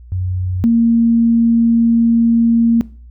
sine tone pair in turn, 91.8 / 231.3 Hz, F#2 / A#3, -13 / -13 cents, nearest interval octave + major third, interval 1600 cents, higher second, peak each -16 / -8 dBFS, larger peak second, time 0.12-0.64 / 0.64-2.81 s, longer second, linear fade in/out 0 ms, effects noise-tail reverb RT60 0.4 s tail -20 dB re dry + added 60 Hz sine -35 dBFS peak until 3.1 s

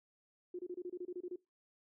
sine tone bursts, 358 Hz, F4, 43 cents sharp, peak -39 dBFS, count 11, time 0.54-1.36 s, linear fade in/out 5 ms, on 50 ms, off 27 ms, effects noise-tail reverb RT60 0.2 s tail -20 dB re dry

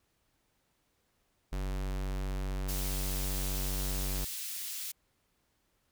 square tone, 47.57 Hz, F#1, 49 cents sharp, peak -33 dBFS, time 1.52-4.25 s, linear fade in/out 10 ms
white high-pass noise, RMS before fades -39 dBFS, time 2.68-4.92 s, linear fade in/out 10 ms, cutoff 2700 Hz, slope 12 dB/octave
effects pink hiss -75 dBFS RMS until 5.91 s

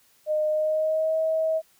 sine tone with pitch glide, 613 to 639 Hz, D#5 to D#5, -26 to +46 cents, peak -21 dBFS, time 0.26-1.62 s, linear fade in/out 50 ms, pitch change +72 cents, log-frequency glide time 0.48-1.17 s, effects white hiss -61 dBFS RMS until 1.79 s

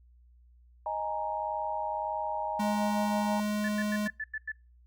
sine chord, D# suspended fourth, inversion none, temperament equal, 622.3 / 830.6 / 932.3 Hz, D#5 / G#5 / A#5, 0 / 0 / 0 cents, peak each -36 / -34 / -34 dBFS, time 0.86-3.4 s, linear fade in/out 2 ms
square tone, 209.5 Hz, G#3, 15 cents sharp, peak -29 dBFS, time 2.59-4.08 s, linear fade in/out 10 ms
sine tone bursts, 1743 Hz, A6, 17 cents flat, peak -32 dBFS, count 7, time 3.64-4.519 s, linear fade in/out 5 ms, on 45 ms, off 94 ms
effects noise-tail reverb RT60 0.3 s tail -25 dB re dry + added 60 Hz sine -56 dBFS peak until 4.86 s

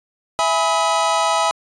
square chord, E major seventh, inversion none, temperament equal with one note detuned, 659.3 / 830.6 / 987.8 / 1276.5 Hz, E5 / G#5 / B5 / D#6, 0 / 0 / 0 / +44 cents, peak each -22 dBFS, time 0.39-1.51 s, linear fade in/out 0 ms, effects resampled to 22050 Hz

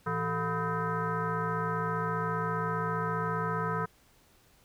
sine tone with frequency modulation, 720 Hz, F#5, 47 cents flat, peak -28 dBFS, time 0.06-3.86 s, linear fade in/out 10 ms, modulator 277 Hz, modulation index 2.8, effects pink hiss -63 dBFS RMS until 4.64 s

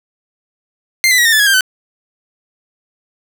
sawtooth tone with pitch steps, 2097 / 2002 / 1911.9 / 1825.5 / 1743.1 / 1664.4 / 1589.2 / 1517.5 Hz, C7 / B6 / A#6 / A#6 / A6 / G#6 / G6 / F#6, +3 / +23 / +43 / -37 / -17 / +3 / +23 / +43 cents, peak -5 dBFS, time 1.04-1.608 s, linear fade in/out 0 ms, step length 71 ms, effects none

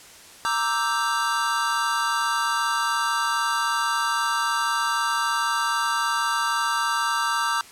square chord, E half-diminished seventh, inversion second, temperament equal, 932.3 / 1174.7 / 1318.5 / 1568 Hz, Bb5 / D6 / E6 / G6, 0 / 0 / 0 / 0 cents, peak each -28 dBFS, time 0.45-7.61 s, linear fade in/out 0 ms, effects white hiss -46 dBFS RMS until 7.71 s + low-pass 10000 Hz 12 dB/octave

